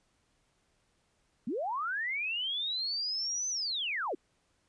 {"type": "linear two-way sweep", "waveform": "sine", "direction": "up then down", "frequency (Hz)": [194.7, 6170, 275.9], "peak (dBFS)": -31, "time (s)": [1.47, 4.15], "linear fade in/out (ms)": 5, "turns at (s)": 3.49, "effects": ["pink hiss -73 dBFS RMS until 4.68 s", "resampled to 22050 Hz"]}